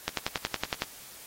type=click train; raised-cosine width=0.2 ms; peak=-10 dBFS; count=9; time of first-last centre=0.08-0.821 s; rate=10.8 Hz; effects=white hiss -48 dBFS RMS until 1.26 s + AAC 48 kbps